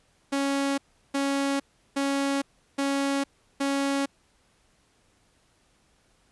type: tone bursts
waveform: sawtooth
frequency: 277.2 Hz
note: C#4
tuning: in tune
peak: -20 dBFS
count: 5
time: 0.32-4.06 s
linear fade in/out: 10 ms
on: 460 ms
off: 360 ms
effects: pink hiss -65 dBFS RMS until 6.31 s + resampled to 24000 Hz